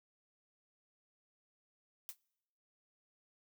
blue noise with exponential decay, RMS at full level -40 dBFS, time 2.09-2.17 s, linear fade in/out 0 ms, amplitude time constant 16 ms, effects noise-tail reverb RT60 0.9 s tail -26 dB re dry

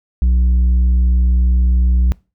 sine tone with tanh clipping, 61.4 Hz, B1, 9 cents flat, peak -11 dBFS, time 0.22-2.12 s, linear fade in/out 0 ms, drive 5 dB, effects noise-tail reverb RT60 0.3 s tail -23 dB re dry

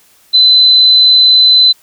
sine tone, 4029 Hz, B7, 34 cents sharp, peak -3 dBFS, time 0.33-1.73 s, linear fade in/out 20 ms, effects white hiss -48 dBFS RMS until 1.82 s

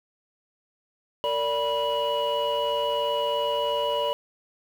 sine tone cluster, 458 / 581 / 978 / 2926 Hz, A#4 / D5 / B5 / F#7, -31 / -19 / -17 / -20 cents, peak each -30 / -25 / -27 / -30 dBFS, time 1.24-4.13 s, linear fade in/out 0 ms, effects tanh soft clip ceiling -17 dBFS + 8-bit

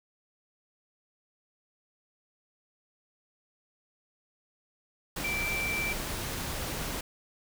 sine tone in noise, 2339 Hz, D7, 8 cents flat, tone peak -30 dBFS, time 5.24-5.93 s, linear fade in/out 5 ms, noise pink, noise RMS -35 dBFS, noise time 5.16-7.01 s, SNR +2 dB, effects none

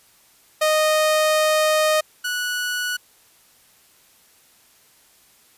sawtooth tone pair in turn, 619 / 1472.2 Hz, D#5 / F#6, -9 / -9 cents, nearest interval octave + minor third, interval 1500 cents, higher second, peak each -12 / -19 dBFS, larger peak first, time 0.61-2.01 / 2.24-2.97 s, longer first, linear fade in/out 10 ms, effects white hiss -55 dBFS RMS until 5.57 s + resampled to 32000 Hz

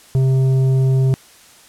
sine tone with tanh clipping, 132.1 Hz, C3, 17 cents sharp, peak -13 dBFS, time 0.15-1.14 s, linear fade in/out 0 ms, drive 8 dB, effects white hiss -46 dBFS RMS until 1.68 s + low-pass 11000 Hz 12 dB/octave

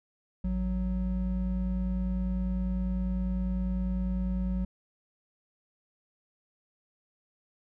triangle tone pair together, 55 / 185 Hz, A1 / F#3, 0 / 0 cents, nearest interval octave + major sixth, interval 2100 cents, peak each -28 dBFS, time 0.44-4.65 s, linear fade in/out 5 ms, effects none

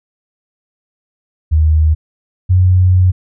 sine tone pair in turn, 78 / 91.72 Hz, D#2 / F#2, +5 / -15 cents, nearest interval minor third, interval 280 cents, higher second, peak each -7 / -6 dBFS, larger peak second, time 1.51-1.95 / 2.49-3.12 s, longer second, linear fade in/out 20 ms, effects none

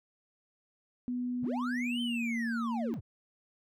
sine tone with pitch glide, 246.9 to 231.7 Hz, B3 to A#3, 0 to -10 cents, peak -31 dBFS, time 1.08-2.94 s, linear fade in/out 0 ms, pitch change -110 cents, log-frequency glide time 1.73-2.31 s
triangle linear two-way sweep, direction up then down, 59.6 to 3136 to 59.6 Hz, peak -34 dBFS, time 1.42-3.01 s, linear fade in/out 20 ms, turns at 2.01 s
effects none

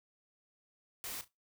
white noise with echo, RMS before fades -42 dBFS, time 1.04-1.21 s, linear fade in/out 0 ms, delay 34 ms, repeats 2, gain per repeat -14 dB, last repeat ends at 1.278 s, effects noise-tail reverb RT60 0.2 s tail -19 dB re dry

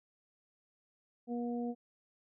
harmonic tone, 239.4 Hz, A#3, 46 cents sharp, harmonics 1 / 2 / 3, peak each -35 / -41 / -45 dBFS, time 1.27-1.75 s, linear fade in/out 50 ms, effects none

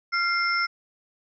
sine tone cluster, 1381 / 2105 / 5300 Hz, F6 / C7 / E8, -20 / +10 / +9 cents, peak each -24 / -26 / -30 dBFS, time 0.12-0.67 s, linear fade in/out 20 ms, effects none

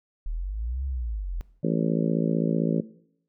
sine linear two-way sweep, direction up then down, 35.91 to 68.7 to 39.53 Hz, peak -27 dBFS, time 0.26-1.41 s, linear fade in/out 0 ms, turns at 0.85 s
harmonic tone, 55.6 Hz, A1, 19 cents sharp, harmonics 3 / 4 / 5 / 6 / 7 / 8 / 9 / 10, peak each -26 / -28 / -30 / -32 / -33 / -34 / -35 / -36 dBFS, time 1.63-2.81 s, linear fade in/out 10 ms
effects noise-tail reverb RT60 0.7 s tail -19 dB re dry

